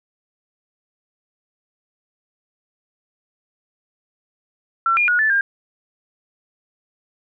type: tone with pitch steps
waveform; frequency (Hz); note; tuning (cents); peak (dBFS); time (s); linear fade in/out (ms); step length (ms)
sine; 1350 / 2420 / 1451 / 1750 / 1605; E6 / D#7 / F#6 / A6 / G6; +41 / -49 / -34 / -10 / +40; -14; 4.86-5.41; 2; 110
effects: none